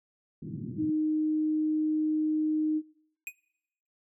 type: band-pass noise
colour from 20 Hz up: pink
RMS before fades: -38 dBFS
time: 0.42-0.9 s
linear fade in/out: 5 ms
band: 100 to 320 Hz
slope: 48 dB/octave
type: tone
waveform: sine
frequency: 309.2 Hz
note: D#4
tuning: 11 cents flat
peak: -25 dBFS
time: 0.76-2.82 s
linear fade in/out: 50 ms
type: tone with exponential decay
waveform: square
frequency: 2489 Hz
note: D#7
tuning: in tune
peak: -31 dBFS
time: 3.27-3.35 s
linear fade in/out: 1 ms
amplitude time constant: 17 ms
effects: noise-tail reverb RT60 0.9 s tail -24 dB re dry